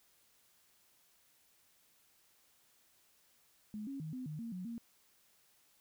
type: tone with pitch steps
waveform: sine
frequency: 212.1 / 274.3 / 156.7 / 255 / 152.5 / 230.7 / 182.5 / 232.8 Hz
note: G#3 / C#4 / D#3 / C4 / D#3 / A#3 / F#3 / A#3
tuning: +37 / -18 / +13 / -44 / -34 / -18 / -24 / -2 cents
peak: -40 dBFS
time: 3.74-4.78 s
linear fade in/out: 0 ms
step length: 130 ms
effects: white hiss -70 dBFS RMS until 5.8 s